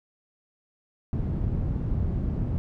white low-pass noise, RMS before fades -27 dBFS, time 1.13-2.58 s, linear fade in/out 0 ms, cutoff 130 Hz, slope 12 dB/octave, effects none

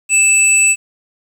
sine tone pair together, 2632 / 7905 Hz, E7 / B8, -3 / +1 cents, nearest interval octave + perfect fifth, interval 1904 cents, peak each -10 dBFS, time 0.09-0.76 s, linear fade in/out 50 ms, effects tanh soft clip ceiling -2 dBFS + 7-bit

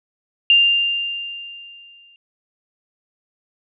sine tone with exponential decay, 2794 Hz, F7, in tune, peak -8 dBFS, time 0.5-2.16 s, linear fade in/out 1 ms, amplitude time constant 360 ms, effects none

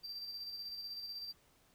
triangle tone with tremolo, 4696 Hz, D8, 1 cent flat, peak -40 dBFS, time 0.03-1.33 s, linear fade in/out 20 ms, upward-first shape square, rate 16 Hz, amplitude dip 35%, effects pink hiss -69 dBFS RMS until 1.74 s

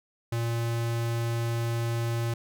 square tone, 116.54 Hz, A#2, in tune, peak -27 dBFS, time 0.32-2.34 s, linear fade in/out 5 ms, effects none

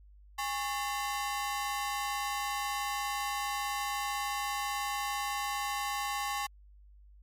sawtooth ring-modulated tone, 959 Hz, A#5, 49 cents sharp, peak -25 dBFS, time 0.38-6.47 s, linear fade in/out 10 ms, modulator 141 Hz, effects added 50 Hz sine -53 dBFS peak until 7.22 s + MP3 64 kbps

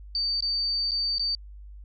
sine tone with dropouts, 4600 Hz, D8, 37 cents flat, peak -24 dBFS, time 0.15-1.35 s, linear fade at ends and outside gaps 1 ms, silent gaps 0.406-0.424 / 0.91-0.917 / 1.183-1.195 s, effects added 50 Hz sine -41 dBFS peak until 1.84 s

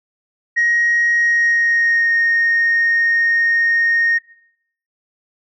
sine tone with pitch glide, 1885 to 1852.6 Hz, A#6 to A#6, +19 to -11 cents, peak -11 dBFS, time 0.56-4.19 s, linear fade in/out 20 ms, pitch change -30 cents, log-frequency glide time 1.12-2.13 s, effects noise-tail reverb RT60 0.7 s tail -20 dB re dry + tanh soft clip ceiling -9 dBFS

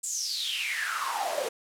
pink noise with high-pass filter sweep, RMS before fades -31 dBFS, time 0.03-1.49 s, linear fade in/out 10 ms, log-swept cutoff 7900 to 470 Hz, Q 8.6, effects low-pass 12000 Hz 12 dB/octave

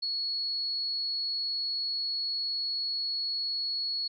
sine tone, 4361 Hz, C#8, 29 cents flat, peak -29 dBFS, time 0.02-4.08 s, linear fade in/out 10 ms, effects none

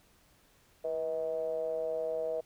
triangle ring-modulated tone, 75.7 Hz, D#2, 47 cents flat, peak -26 dBFS, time 0.84-2.41 s, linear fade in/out 10 ms, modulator 562 Hz, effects pink hiss -65 dBFS RMS until 2.45 s

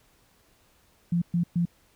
sine tone bursts, 172.2 Hz, F3, 24 cents flat, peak -21 dBFS, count 3, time 1.12-1.654 s, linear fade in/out 5 ms, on 98 ms, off 120 ms, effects pink hiss -63 dBFS RMS until 1.95 s

